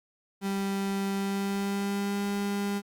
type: tone with pitch glide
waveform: 35% pulse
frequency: 196.5 to 201.3 Hz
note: G3 to G3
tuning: +4 to +46 cents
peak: -26 dBFS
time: 0.41-2.82 s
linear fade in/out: 50 ms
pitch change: +42 cents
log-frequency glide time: 1.15-2.24 s
effects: Opus 48 kbps